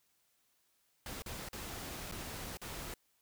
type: noise with dropouts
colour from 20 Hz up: pink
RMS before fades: -44 dBFS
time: 1.06-2.94 s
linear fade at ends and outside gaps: 1 ms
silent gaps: 1.221-1.261 / 1.487-1.53 / 2.114-2.122 / 2.571-2.616 s
effects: white hiss -75 dBFS RMS until 3.21 s